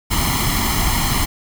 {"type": "noise with comb filter", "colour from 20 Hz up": "pink", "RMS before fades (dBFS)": -18, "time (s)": [0.1, 1.26], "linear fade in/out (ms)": 20, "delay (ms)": 0.96, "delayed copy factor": 0.8, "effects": []}